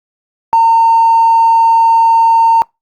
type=tone with tanh clipping; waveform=triangle; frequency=912 Hz; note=A#5; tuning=38 cents flat; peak=-4 dBFS; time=0.53-2.62 s; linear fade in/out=0 ms; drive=1 dB; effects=noise-tail reverb RT60 0.2 s tail -26 dB re dry + Opus 48 kbps